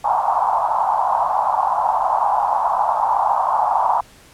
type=band-pass noise; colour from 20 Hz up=white; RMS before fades=-18 dBFS; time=0.04-4.01 s; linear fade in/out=5 ms; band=750 to 1000 Hz; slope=48 dB/octave; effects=pink hiss -47 dBFS RMS until 4.33 s + low-pass 12000 Hz 12 dB/octave